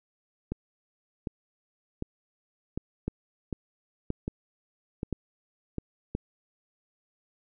two click trains, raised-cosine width 3 ms, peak -18 / -16 dBFS, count 8 / 4, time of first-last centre 0.52-5.783 / 3.08-6.151 s, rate 1.33 / 0.977 Hz, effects none

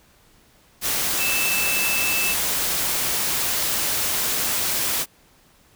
sine tone in noise, 2637 Hz, E7, in tune, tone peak -23 dBFS, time 1.17-2.36 s, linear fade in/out 50 ms, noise white, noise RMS -23 dBFS, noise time 0.81-5.06 s, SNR -3 dB, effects pink hiss -56 dBFS RMS until 5.75 s

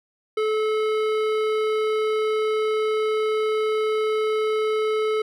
sine tone with hard clipping, 432.7 Hz, A4, 29 cents flat, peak -22 dBFS, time 0.37-5.22 s, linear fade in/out 5 ms, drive 14 dB, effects none

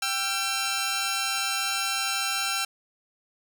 10% pulse tone pair together, 784 / 1350.7 Hz, G5 / E6, 0 / +42 cents, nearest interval major sixth, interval 942 cents, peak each -22 / -19 dBFS, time 0.02-2.65 s, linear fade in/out 5 ms, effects 8-bit

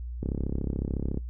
click train, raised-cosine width 3 ms, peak -17 dBFS, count 33, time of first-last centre 0.23-1.174 s, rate 33.9 Hz, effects noise-tail reverb RT60 0.1 s tail -19 dB re dry + added 60 Hz sine -33 dBFS peak until 1.29 s

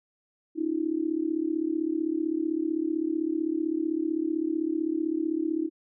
sine tone with amplitude modulation, 320 Hz, D#4, 49 cents sharp, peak -21 dBFS, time 0.55-5.7 s, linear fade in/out 50 ms, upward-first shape sine, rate 35.7 Hz, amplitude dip 90%, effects none

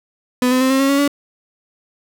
35% pulse tone with pitch steps, 250 / 255.5 / 261.2 / 267 / 272.9 / 279 / 285.2 Hz, B3 / C4 / C4 / C4 / C#4 / C#4 / C#4, +21 / -41 / -3 / +35 / -27 / +11 / +49 cents, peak -11 dBFS, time 0.42-1.078 s, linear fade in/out 2 ms, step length 94 ms, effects none

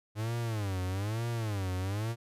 45% pulse tone with vibrato, 104 Hz, G#2, 3 cents sharp, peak -31 dBFS, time 0.15-2.16 s, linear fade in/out 50 ms, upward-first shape sine, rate 1.1 Hz, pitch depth 220 cents each way, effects resampled to 32000 Hz

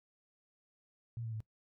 sine tone with pitch steps, 116.54 / 112.9 / 109.37 Hz, A#2 / A2 / A2, 0 / +45 / -10 cents, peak -38 dBFS, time 1.17-1.404 s, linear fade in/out 0 ms, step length 78 ms, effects noise-tail reverb RT60 0.1 s tail -20 dB re dry

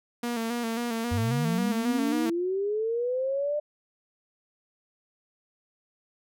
sawtooth tone with vibrato, 232.9 Hz, A#3, 1 cent flat, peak -24 dBFS, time 0.23-2.3 s, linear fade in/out 5 ms, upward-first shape square, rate 3.7 Hz, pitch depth 44 cents each way
sine linear sweep, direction up, 87.31 to 601 Hz, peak -25 dBFS, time 1.11-3.6 s, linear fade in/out 10 ms
effects none

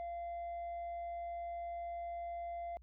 sine tone, 689 Hz, F5, 24 cents flat, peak -37 dBFS, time 0-2.77 s, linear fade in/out 0 ms, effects tanh soft clip ceiling -39 dBFS + added 60 Hz sine -56 dBFS peak until 2.82 s

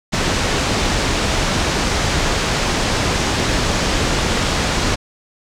pink low-pass noise, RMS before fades -18 dBFS, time 0.12-4.96 s, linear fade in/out 20 ms, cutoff 7200 Hz, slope 24 dB/octave, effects none

